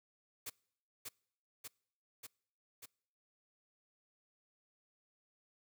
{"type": "noise with echo", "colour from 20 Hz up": "white", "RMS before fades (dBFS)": -43, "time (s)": [0.46, 0.5], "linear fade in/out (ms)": 10, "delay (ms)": 590, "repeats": 4, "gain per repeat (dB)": -2, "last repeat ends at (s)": 2.86, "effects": ["noise-tail reverb RT60 0.7 s tail -26 dB re dry", "high-pass 100 Hz 12 dB/octave"]}